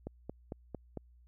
click train, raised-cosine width 2 ms, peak -26 dBFS, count 5, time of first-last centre 0.07-0.973 s, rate 4.43 Hz, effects added 60 Hz sine -58 dBFS peak until 1.27 s

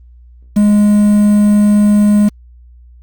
triangle tone with quantisation, 207.7 Hz, G#3, in tune, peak -4 dBFS, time 0.56-2.29 s, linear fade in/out 10 ms, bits 5, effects added 60 Hz sine -37 dBFS peak until 3.02 s + Opus 24 kbps

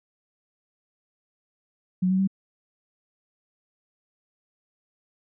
sine tone with pitch steps, 183.8 / 188.31 / 192.94 Hz, F#3 / F#3 / G3, -11 / +31 / -27 cents, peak -19 dBFS, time 2.02-2.275 s, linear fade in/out 10 ms, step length 85 ms, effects none

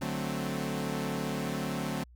sawtooth chord, D dominant seventh, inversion none, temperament equal, 146.83 / 185 / 220 / 261.6 Hz, D3 / F#3 / A3 / C4, 0 / 0 / 0 / 0 cents, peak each -33 dBFS, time 0.01-2.04 s, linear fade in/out 10 ms, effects added 60 Hz sine -52 dBFS peak until 2.15 s

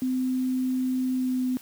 sine tone with pitch glide, 256.7 to 254 Hz, C4 to B3, -33 to +49 cents, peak -23 dBFS, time 0.02-1.57 s, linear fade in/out 0 ms, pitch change -18 cents, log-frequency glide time 1.12-1.45 s, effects white hiss -49 dBFS RMS until 1.61 s + high-pass 100 Hz 12 dB/octave

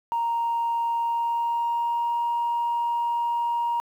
sine tone with pitch glide, 932.3 to 943.1 Hz, A#5 to A#5, 0 to +20 cents, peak -21 dBFS, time 0.12-3.8 s, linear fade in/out 0 ms, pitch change +20 cents, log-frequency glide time 0.98-2.21 s, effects tanh soft clip ceiling -19 dBFS + 9-bit

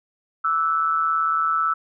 sine tone with amplitude modulation, 1318.5 Hz, E6, in tune, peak -15 dBFS, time 0.44-1.74 s, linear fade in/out 10 ms, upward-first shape sine, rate 158 Hz, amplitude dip 70%, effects none

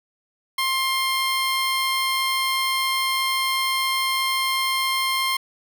15% pulse tone, 1059 Hz, C6, 21 cents sharp, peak -14 dBFS, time 0.58-5.37 s, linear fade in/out 5 ms, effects none

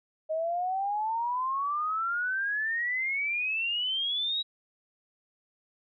sine exponential sweep, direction up, 622.3 to 3866 Hz, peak -27 dBFS, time 0.29-4.43 s, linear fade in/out 20 ms, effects none

